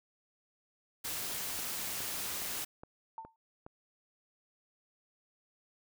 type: noise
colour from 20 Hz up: white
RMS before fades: -38 dBFS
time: 1.04-2.65 s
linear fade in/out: 10 ms
type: click train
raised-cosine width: 1 ms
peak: -33 dBFS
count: 6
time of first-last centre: 1.59-3.665 s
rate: 2.41 Hz
type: tone with exponential decay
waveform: sine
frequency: 898 Hz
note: A5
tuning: 35 cents sharp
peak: -37 dBFS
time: 3.18-3.36 s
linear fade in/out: 1 ms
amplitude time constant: 39 ms
effects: none